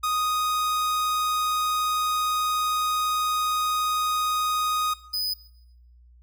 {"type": "tone pair in turn", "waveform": "45% pulse", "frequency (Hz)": [1244.5, 4997], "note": ["D#6", "D#8"], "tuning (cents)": [0, 7], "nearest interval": "2 octaves", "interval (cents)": 2407, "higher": "second", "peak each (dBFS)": [-23, -24], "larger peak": "first", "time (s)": [[0.03, 4.94], [5.13, 5.34]], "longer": "first", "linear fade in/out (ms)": 10, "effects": ["noise-tail reverb RT60 0.8 s tail -18 dB re dry", "added 60 Hz sine -50 dBFS peak until 6.22 s"]}